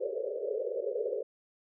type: band-pass noise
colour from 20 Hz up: pink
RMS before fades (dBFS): -34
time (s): 0-1.23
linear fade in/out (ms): 10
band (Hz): 400 to 580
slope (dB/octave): 96
effects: none